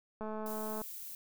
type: click train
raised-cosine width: 1 ms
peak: -28 dBFS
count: 132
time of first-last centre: 0.21-0.816 s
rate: 216 Hz
type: noise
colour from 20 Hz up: violet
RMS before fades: -45 dBFS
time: 0.46-1.15 s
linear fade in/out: 2 ms
effects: none